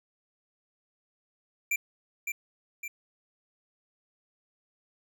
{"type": "tone with echo", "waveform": "square", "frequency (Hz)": 2357, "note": "D7", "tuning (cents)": 6, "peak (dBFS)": -26, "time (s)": [1.71, 1.76], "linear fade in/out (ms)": 5, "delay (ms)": 560, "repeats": 2, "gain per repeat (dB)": -5, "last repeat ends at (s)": 2.88, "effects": []}